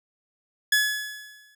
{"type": "tone with exponential decay", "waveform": "sawtooth", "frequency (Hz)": 1700, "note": "G#6", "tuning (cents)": 40, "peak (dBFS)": -13, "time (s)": [0.72, 1.55], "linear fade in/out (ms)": 5, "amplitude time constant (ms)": 180, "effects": []}